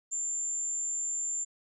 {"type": "tone", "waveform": "sine", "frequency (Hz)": 7250, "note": "A#8", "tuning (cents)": -49, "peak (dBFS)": -30, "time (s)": [0.11, 1.45], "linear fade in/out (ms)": 20, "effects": []}